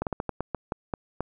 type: slowing click train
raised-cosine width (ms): 1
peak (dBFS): -14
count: 10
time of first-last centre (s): 0.02-1.206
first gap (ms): 48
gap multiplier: 1.24
effects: none